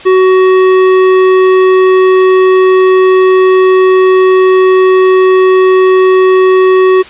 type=tone with tanh clipping; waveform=sine; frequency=374 Hz; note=F#4; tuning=19 cents sharp; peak=-5 dBFS; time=0.05-7.03 s; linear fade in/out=20 ms; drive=15 dB; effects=white hiss -30 dBFS RMS until 7.09 s + resampled to 8000 Hz